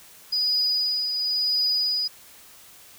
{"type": "tone with tremolo", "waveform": "sine", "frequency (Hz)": 4941, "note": "D#8", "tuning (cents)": -13, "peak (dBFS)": -18, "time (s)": [0.32, 2.08], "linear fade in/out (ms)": 10, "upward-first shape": "triangle", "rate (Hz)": 0.95, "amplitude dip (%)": 50, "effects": ["tanh soft clip ceiling -16 dBFS", "white hiss -49 dBFS RMS until 2.98 s"]}